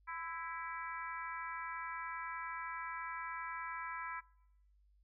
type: harmonic tone with a mistuned harmonic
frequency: 329.6 Hz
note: E4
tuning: in tune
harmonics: 3 / 4 / 5 / 6 / 7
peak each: -44 / -46 / -48 / -50 / -51 dBFS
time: 0.07-4.21 s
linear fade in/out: 20 ms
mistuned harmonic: 3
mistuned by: +28 cents
effects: noise-tail reverb RT60 0.9 s tail -25 dB re dry + added 50 Hz sine -66 dBFS peak until 5.03 s